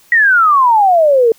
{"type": "exponential sweep", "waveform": "sine", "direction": "down", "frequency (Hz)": [1933, 440], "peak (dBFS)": -6, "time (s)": [0.12, 1.32], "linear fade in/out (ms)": 2, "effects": ["white hiss -48 dBFS RMS until 1.38 s"]}